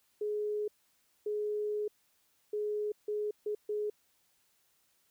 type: tone bursts at uneven times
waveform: sine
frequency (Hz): 419.9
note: G#4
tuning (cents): +19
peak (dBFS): -31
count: 6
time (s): 0.21-0.68 / 1.26-1.88 / 2.53-2.92 / 3.08-3.31 / 3.46-3.55 / 3.69-3.9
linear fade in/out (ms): 5
effects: white hiss -72 dBFS RMS until 5.1 s